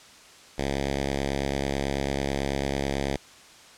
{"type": "tone with notch filter", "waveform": "5% pulse", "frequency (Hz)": 69.1, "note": "C#2", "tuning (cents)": -5, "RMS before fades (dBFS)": -28, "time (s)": [0.58, 3.17], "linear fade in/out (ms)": 5, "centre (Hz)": 1100, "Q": 1.7, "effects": ["white hiss -50 dBFS RMS until 3.77 s", "low-pass 7000 Hz 12 dB/octave"]}